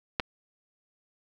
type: clicks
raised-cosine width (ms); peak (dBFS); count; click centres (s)
0.3; -9 / -23; 2; 0.198 / 0.202
effects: none